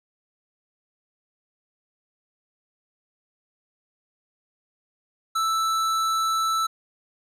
sine tone with hard clipping, 1320 Hz, E6, 2 cents sharp, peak -23 dBFS, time 5.35-6.67 s, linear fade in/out 10 ms, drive 14 dB, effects none

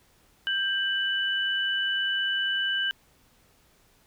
sine tone pair together, 1577.5 / 2978 Hz, G6 / F#7, +10 / +11 cents, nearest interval major seventh, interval 1101 cents, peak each -27 dBFS, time 0.47-2.91 s, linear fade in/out 0 ms, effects pink hiss -62 dBFS RMS until 4.06 s

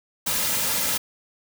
white noise with comb filter, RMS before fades -24 dBFS, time 0.26-0.98 s, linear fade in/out 10 ms, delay 2.7 ms, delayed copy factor -0.5, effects none

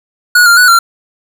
square tone with pitch steps, 1457 / 1395 / 1477 / 1373 Hz, F#6 / F6 / F#6 / F6, -27 / -2 / -3 / -30 cents, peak -4 dBFS, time 0.35-0.79 s, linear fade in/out 5 ms, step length 110 ms, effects none

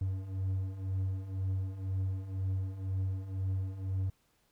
triangle beating tone pair, 93.7 / 95.7 Hz, F#2 / G2, +22 / -41 cents, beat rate 2 Hz, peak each -36 / -31 dBFS, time 0.01-4.1 s, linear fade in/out 5 ms, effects pink hiss -72 dBFS RMS until 4.51 s

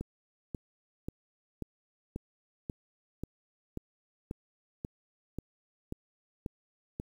click train, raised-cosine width 3 ms, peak -23 dBFS, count 14, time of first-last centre 0.01-6.999 s, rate 1.86 Hz, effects 9-bit

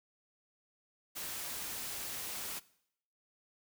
white noise, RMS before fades -41 dBFS, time 1.15-2.6 s, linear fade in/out 20 ms, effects noise-tail reverb RT60 0.7 s tail -20 dB re dry

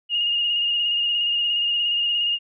sine tone with vibrato, 2844 Hz, F7, 31 cents sharp, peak -19 dBFS, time 0.09-2.39 s, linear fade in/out 50 ms, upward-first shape square, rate 17 Hz, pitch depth 20 cents each way, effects none

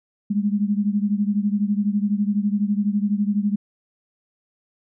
sine beating tone pair, 201.9 / 213.9 Hz, G#3 / A3, -49 / -49 cents, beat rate 12 Hz, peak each -20 / -23 dBFS, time 0.3-3.56 s, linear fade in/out 10 ms, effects none

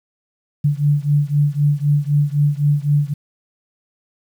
sine beating tone pair, 144.1 / 148 Hz, D3 / D3, -33 / +14 cents, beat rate 3.9 Hz, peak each -16 / -17 dBFS, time 0.64-3.14 s, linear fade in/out 10 ms, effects 8-bit

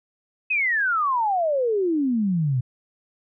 sine exponential sweep, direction down, 2585 to 120.1 Hz, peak -19 dBFS, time 0.5-2.61 s, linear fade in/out 10 ms, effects none

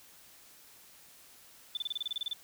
sine tone bursts, 3520 Hz, A7, in tune, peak -31 dBFS, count 12, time 1.75-2.332 s, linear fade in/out 2 ms, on 21 ms, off 30 ms, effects white hiss -57 dBFS RMS until 2.43 s

